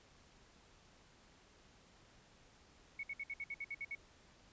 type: tone bursts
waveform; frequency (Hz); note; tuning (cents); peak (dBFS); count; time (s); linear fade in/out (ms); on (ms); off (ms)
sine; 2217; C#7; 0; -40; 10; 2.99-3.951; 5; 43; 59
effects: pink hiss -65 dBFS RMS until 4.52 s + resampled to 16000 Hz